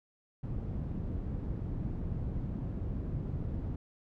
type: low-pass noise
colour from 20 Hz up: white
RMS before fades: -36 dBFS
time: 0.43-3.76 s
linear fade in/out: 5 ms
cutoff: 140 Hz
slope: 12 dB/octave
effects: none

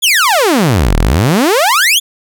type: exponential two-way sweep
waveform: sawtooth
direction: down then up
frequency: 3568 to 35.1 to 3568 Hz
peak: -4 dBFS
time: 0.02-2 s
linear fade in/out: 20 ms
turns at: 0.97 s
effects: none

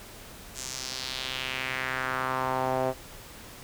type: tone with band-pass filter sweep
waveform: sawtooth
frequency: 130.2 Hz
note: C3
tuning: 8 cents flat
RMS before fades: -31 dBFS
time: 0.54-2.94 s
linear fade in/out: 50 ms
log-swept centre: 7500 to 600 Hz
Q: 2.3
effects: pink hiss -46 dBFS RMS until 3.63 s

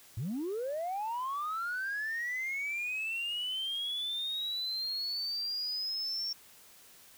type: linear sweep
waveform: sine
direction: up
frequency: 96.4 to 5500 Hz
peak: -31 dBFS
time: 0.17-6.33 s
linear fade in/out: 5 ms
effects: tanh soft clip ceiling -30 dBFS + white hiss -57 dBFS RMS until 7.17 s

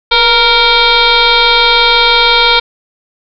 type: tone with frequency modulation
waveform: sine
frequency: 2313 Hz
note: D7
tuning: 27 cents flat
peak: -5 dBFS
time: 0.11-2.6 s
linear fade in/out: 10 ms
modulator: 458 Hz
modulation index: 4
effects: none

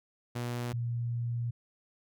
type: tone pair in turn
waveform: sawtooth / sine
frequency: 120.8 / 118.59 Hz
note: B2 / A#2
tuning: -38 / +30 cents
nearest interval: unison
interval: 32 cents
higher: first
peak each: -29 / -30 dBFS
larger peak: first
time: 0.35-0.73 / 0.73-1.51 s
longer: second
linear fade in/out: 10 ms
effects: none

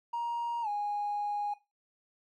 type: tone with pitch glide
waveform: triangle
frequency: 942 to 824.8 Hz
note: A#5 to G#5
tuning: +18 to -12 cents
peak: -27 dBFS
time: 0.13-1.54 s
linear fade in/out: 10 ms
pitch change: -230 cents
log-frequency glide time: 0.62-0.68 s
effects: noise-tail reverb RT60 0.2 s tail -17 dB re dry + tanh soft clip ceiling -28 dBFS

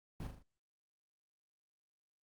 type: noise with echo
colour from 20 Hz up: brown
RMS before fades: -42 dBFS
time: 0.2-0.27 s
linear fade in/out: 2 ms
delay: 39 ms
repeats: 4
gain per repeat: -5 dB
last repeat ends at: 0.426 s
effects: Opus 24 kbps

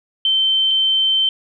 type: tone pair in turn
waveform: sine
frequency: 3100 / 3100 Hz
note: G7 / G7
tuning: -20 / -20 cents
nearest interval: unison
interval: 0 cents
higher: neither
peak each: -13 dBFS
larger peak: neither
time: 0.25-0.71 / 0.71-1.29 s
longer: second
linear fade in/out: 2 ms
effects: none

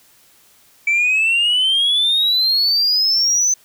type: exponential sweep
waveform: sine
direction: up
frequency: 2305 to 6170 Hz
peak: -11 dBFS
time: 0.87-3.54 s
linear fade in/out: 5 ms
effects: tanh soft clip ceiling -11 dBFS + white hiss -52 dBFS RMS until 3.64 s

